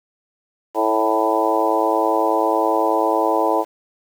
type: harmonic tone with a mistuned harmonic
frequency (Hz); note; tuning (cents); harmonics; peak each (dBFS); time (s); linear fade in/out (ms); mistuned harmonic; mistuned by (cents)
110; A2; 0; 3 / 4 / 5 / 6 / 7 / 8 / 9; -23 / -23 / -23 / -23 / -23 / -23 / -23; 0.74-3.65; 50; 6; -22
effects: 7-bit